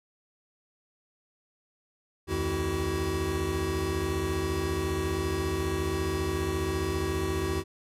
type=tone cluster; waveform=square; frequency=71.7 / 86.4 / 158.5 / 328.9 / 379.6 Hz; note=D2 / F2 / D#3 / E4 / F#4; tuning=-41 / -18 / +32 / -4 / +44 cents; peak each=-38 / -33 / -39 / -35 / -32 dBFS; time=2.27-7.64 s; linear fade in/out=50 ms; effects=resampled to 32000 Hz

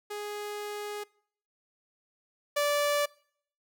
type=tone pair in turn; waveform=sawtooth; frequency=415.3 / 582 Hz; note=G#4 / D5; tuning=0 / -16 cents; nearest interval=tritone; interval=584 cents; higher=second; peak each=-31 / -21 dBFS; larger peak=second; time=0.1-1.04 / 2.56-3.06 s; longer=first; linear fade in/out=10 ms; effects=noise-tail reverb RT60 0.6 s tail -24 dB re dry

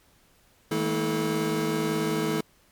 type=tone cluster; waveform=square; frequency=159.5 / 211.6 / 229.9 / 323.2 / 433 Hz; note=D#3 / G#3 / A#3 / E4 / A4; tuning=+43 / +33 / -24 / -34 / -28 cents; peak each=-32 / -35 / -34 / -30 / -30 dBFS; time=0.71-2.41 s; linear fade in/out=5 ms; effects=pink hiss -61 dBFS RMS until 2.71 s + MP3 96 kbps

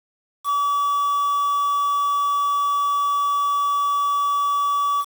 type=tone with quantisation; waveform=triangle; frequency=1145 Hz; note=D6; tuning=44 cents flat; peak=-16 dBFS; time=0.44-5.05 s; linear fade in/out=50 ms; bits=6; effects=none

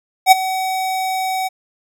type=tone with ADSR envelope; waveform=square; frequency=755 Hz; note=F#5; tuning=35 cents sharp; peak=-3 dBFS; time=0.26-1.49 s; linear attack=57 ms; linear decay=17 ms; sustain=-16 dB; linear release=21 ms; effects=none

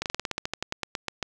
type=slowing click train; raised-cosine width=0.2 ms; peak=-11 dBFS; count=16; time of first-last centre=0.02-1.227 s; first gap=38 ms; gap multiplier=1.1; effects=none

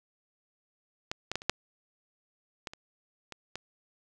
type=clicks; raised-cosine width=0.2 ms; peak=-15 / -15 / -13 / -27 / -7 / -19 / -26 / -24 / -20 dBFS; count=9; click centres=1.115 / 1.316 / 1.356 / 1.419 / 1.496 / 2.672 / 2.735 / 3.323 / 3.556 s; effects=none

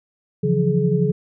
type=tone cluster; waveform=sine; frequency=140.5 / 169.1 / 180.8 / 422.5 Hz; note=C#3 / E3 / F#3 / G#4; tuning=+24 / +44 / -40 / +30 cents; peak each=-21 dBFS; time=0.43-1.12 s; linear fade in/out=10 ms; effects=none

